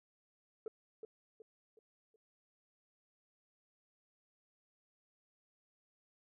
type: tone with echo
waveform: sine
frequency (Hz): 440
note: A4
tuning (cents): 0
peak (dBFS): -36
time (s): 0.66-0.68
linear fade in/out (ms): 2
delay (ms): 370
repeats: 4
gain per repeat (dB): -8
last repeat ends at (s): 2.16
effects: tanh soft clip ceiling -37 dBFS